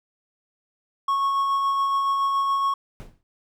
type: tone with tremolo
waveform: triangle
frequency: 1101 Hz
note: C#6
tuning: 12 cents flat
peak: -17 dBFS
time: 1.08-2.74 s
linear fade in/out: 5 ms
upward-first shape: sine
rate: 7.1 Hz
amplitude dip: 25%
type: noise with exponential decay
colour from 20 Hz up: brown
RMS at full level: -33 dBFS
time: 3-3.23 s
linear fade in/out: 0 ms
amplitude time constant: 49 ms
effects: none